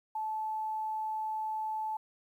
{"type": "tone", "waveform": "sine", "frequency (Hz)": 870, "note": "A5", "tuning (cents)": -20, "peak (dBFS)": -32, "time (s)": [0.15, 1.97], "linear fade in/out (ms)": 5, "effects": ["11-bit"]}